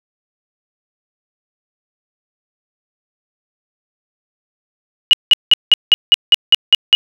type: tone bursts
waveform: sine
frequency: 2901 Hz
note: F#7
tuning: 35 cents flat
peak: -3 dBFS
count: 10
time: 5.11-6.95 s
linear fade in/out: 0 ms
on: 22 ms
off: 180 ms
effects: none